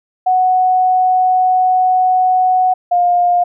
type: tone pair in turn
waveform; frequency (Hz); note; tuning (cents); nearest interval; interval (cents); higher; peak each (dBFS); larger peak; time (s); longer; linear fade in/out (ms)
sine; 740 / 708; F#5 / F5; 0 / +23; minor second; 77; first; -9; neither; 0.26-2.74 / 2.91-3.44; first; 10
effects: none